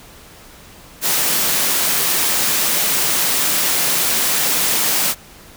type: high-pass noise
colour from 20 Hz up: white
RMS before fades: -17 dBFS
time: 1.01-5.15 s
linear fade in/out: 50 ms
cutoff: 130 Hz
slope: 96 dB/octave
effects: pink hiss -42 dBFS RMS until 5.56 s